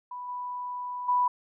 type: tone with level steps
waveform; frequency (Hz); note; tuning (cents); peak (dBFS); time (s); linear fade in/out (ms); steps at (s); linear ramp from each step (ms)
sine; 987.8; B5; 0; -35 / -32 / -21; 0.11-1.28; 5; 0.28 / 1.08; 10
effects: none